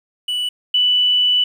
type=tone pair in turn; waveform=triangle / sine; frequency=2960 / 2973 Hz; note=F#7 / F#7; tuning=0 / +8 cents; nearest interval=unison; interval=8 cents; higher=second; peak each=-17 / -12 dBFS; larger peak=second; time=0.28-0.49 / 0.74-1.44 s; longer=second; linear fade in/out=5 ms; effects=8-bit